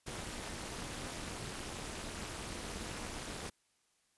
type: noise with amplitude modulation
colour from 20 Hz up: pink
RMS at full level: -39 dBFS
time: 0.06-3.5 s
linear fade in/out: 10 ms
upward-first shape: sine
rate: 263 Hz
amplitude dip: 95%
effects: white hiss -75 dBFS RMS until 4.17 s + resampled to 24000 Hz